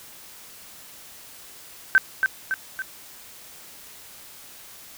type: tone with echo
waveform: sine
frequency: 1545 Hz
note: G6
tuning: 26 cents flat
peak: -11 dBFS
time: 1.95-1.98 s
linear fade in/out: 0 ms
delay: 280 ms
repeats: 3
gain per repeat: -5 dB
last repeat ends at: 2.82 s
effects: white hiss -45 dBFS RMS until 4.97 s